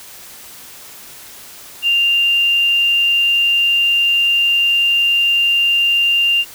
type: tone with frequency modulation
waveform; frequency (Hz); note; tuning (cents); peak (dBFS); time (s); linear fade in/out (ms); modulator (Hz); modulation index
sine; 2791; F7; -2; -11; 1.82-6.45; 50; 70.5; 0.22
effects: white hiss -37 dBFS RMS until 6.54 s